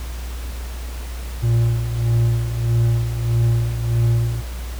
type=tone with tremolo; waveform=triangle; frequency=116.54 Hz; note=A#2; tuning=in tune; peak=-11 dBFS; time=1.42-4.42 s; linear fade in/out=20 ms; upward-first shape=sine; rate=1.6 Hz; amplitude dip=65%; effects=added 60 Hz sine -26 dBFS peak until 4.79 s + pink hiss -38 dBFS RMS until 4.79 s